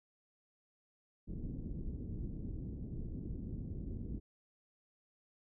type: low-pass noise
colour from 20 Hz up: pink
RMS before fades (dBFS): -42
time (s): 1.27-4.2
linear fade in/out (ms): 20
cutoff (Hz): 310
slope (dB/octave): 24
effects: none